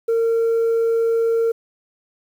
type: tone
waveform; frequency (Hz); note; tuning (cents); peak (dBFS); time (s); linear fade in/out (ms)
sine; 457.8; A#4; -31; -13; 0.08-1.52; 10
effects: tanh soft clip ceiling -14 dBFS + 8-bit